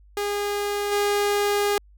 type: tone with level steps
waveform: sawtooth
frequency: 409 Hz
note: G#4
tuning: 26 cents flat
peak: -20 / -16 dBFS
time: 0.17-1.78 s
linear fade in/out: 2 ms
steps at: 0.91 s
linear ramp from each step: 20 ms
effects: added 50 Hz sine -49 dBFS peak until 1.97 s